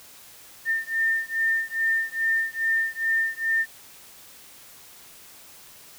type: beating tone pair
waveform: sine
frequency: 1805 / 1807.4 Hz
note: A6 / A6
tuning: +44 / +46 cents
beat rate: 2.4 Hz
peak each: -25 dBFS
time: 0.65-3.66 s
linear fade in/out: 50 ms
effects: white hiss -48 dBFS RMS until 5.98 s